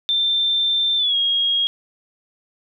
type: tone with pitch glide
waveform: sine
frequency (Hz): 3570 to 3274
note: A7 to G#7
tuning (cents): +24 to -25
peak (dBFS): -16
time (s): 0.09-1.67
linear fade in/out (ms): 0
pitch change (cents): -149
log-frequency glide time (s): 0.97-1.16
effects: none